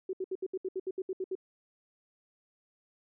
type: tone bursts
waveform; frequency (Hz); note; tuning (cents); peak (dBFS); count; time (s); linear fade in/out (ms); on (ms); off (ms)
sine; 376.2; F#4; +29; -31; 12; 0.09-1.353; 5; 42; 69
effects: none